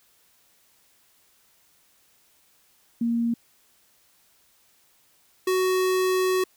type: tone pair in turn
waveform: sine / square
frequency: 233.5 / 371.8 Hz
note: A#3 / F#4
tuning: +3 / +8 cents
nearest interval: minor sixth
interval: 805 cents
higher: second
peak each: -21 dBFS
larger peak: neither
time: 3.01-3.34 / 5.47-6.44 s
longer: second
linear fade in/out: 5 ms
effects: white hiss -62 dBFS RMS until 6.56 s

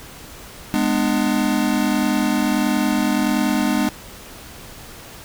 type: chord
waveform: square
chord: G# diminished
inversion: none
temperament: just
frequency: 207.7 / 249.2 / 299 Hz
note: G#3 / B3 / D4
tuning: 0 / +16 / +31 cents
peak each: -22 dBFS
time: 0.74-3.89 s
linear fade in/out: 0 ms
effects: pink hiss -39 dBFS RMS until 5.24 s

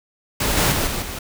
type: noise with level steps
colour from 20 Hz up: pink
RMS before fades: -20 / -17 / -21 / -25 / -30 dBFS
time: 0.4-1.19 s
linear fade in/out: 5 ms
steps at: 0.57 / 0.72 / 0.87 / 1.02 s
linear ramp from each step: 2 ms
effects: none

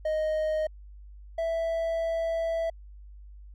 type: tone pair in turn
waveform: triangle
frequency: 622.3 / 659.5 Hz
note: D#5 / E5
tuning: 0 / +1 cents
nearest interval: minor second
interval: 101 cents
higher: second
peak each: -23 / -24 dBFS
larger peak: first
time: 0.05-0.67 / 1.38-2.7 s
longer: second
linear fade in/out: 5 ms
effects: added 50 Hz sine -44 dBFS peak until 3.54 s

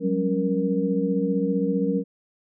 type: tone cluster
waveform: sine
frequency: 182.7 / 198 / 277.1 / 469.3 Hz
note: F#3 / G3 / C#4 / A#4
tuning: -22 / +18 / -1 / +12 cents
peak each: -26 dBFS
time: 0-2.04 s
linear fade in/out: 50 ms
effects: none

